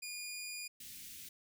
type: tone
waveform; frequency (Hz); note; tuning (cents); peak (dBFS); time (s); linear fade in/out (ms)
15% pulse; 2434; D#7; -39; -35; 0.02-0.68; 10
type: band-stop noise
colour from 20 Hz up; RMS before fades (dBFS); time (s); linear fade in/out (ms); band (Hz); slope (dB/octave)
white; -50; 0.8-1.29; 5; 300 to 2100; 24
effects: none